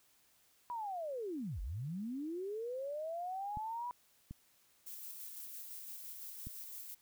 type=linear two-way sweep; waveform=sine; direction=down then up; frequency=987.8 to 41.2 to 987.8 Hz; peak=-38 dBFS; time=0.7-3.91 s; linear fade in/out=0 ms; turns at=1.61 s
type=clicks; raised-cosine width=5 ms; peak=-33 dBFS; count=3; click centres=3.572 / 4.31 / 6.47 s
type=noise with tremolo; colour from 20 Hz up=violet; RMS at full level=-47 dBFS; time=4.86-6.95 s; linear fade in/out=10 ms; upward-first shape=square; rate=5.9 Hz; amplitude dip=25%
effects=white hiss -70 dBFS RMS until 7.01 s